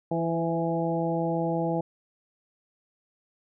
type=harmonic tone with a mistuned harmonic; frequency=166 Hz; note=E3; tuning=12 cents sharp; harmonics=1 / 2 / 3 / 4 / 5; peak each=-29 / -30 / -31 / -32 / -33 dBFS; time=0.11-1.81 s; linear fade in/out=5 ms; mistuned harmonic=3; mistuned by=+19 cents; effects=none